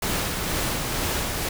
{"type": "noise with tremolo", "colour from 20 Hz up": "pink", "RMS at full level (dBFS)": -25, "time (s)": [0.02, 1.49], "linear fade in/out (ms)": 5, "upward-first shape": "sine", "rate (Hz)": 2.1, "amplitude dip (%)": 30, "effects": []}